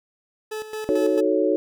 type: tone with tremolo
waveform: 40% pulse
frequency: 432.3 Hz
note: A4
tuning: 31 cents flat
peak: -27 dBFS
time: 0.51-1.21 s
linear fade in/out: 10 ms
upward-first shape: square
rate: 4.5 Hz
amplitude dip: 65%
type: chord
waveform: sine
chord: D# half-diminished seventh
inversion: none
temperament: equal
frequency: 311.1 / 370 / 440 / 554.4 Hz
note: D#4 / F#4 / A4 / C#5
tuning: 0 / 0 / 0 / 0 cents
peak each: -23 dBFS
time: 0.89-1.56 s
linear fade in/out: 0 ms
effects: none